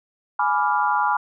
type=chord; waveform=sine; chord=G# diminished seventh; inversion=none; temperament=equal with one note detuned; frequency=836.9 / 987.8 / 1174.7 / 1396.9 Hz; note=G#5 / B5 / D6 / F6; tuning=+13 / 0 / 0 / 0 cents; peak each=-22 / -22 / -25 / -25 dBFS; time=0.39-1.17 s; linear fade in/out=5 ms; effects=none